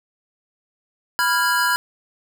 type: chord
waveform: square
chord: F diminished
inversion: second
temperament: equal with one note detuned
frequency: 987.8 / 1396.9 / 1644 Hz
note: Cb6 / F6 / Ab6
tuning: 0 / 0 / -18 cents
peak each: -22 dBFS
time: 1.19-1.76 s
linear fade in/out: 0 ms
effects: none